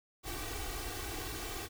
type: noise with comb filter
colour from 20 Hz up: pink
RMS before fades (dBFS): -40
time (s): 0.23-1.69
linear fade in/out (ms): 50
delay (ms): 2.6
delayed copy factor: +0.85
effects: none